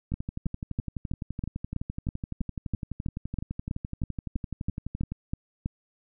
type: two click trains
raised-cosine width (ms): 5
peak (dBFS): -20 / -17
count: 60 / 18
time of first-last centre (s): 0.12-5.12 / 0.14-5.659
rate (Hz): 11.8 / 3.08
effects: none